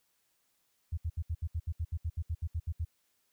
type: tone bursts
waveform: sine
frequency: 82 Hz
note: E2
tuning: 9 cents flat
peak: -30 dBFS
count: 16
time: 0.92-2.85 s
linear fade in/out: 10 ms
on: 55 ms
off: 70 ms
effects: white hiss -75 dBFS RMS until 3.32 s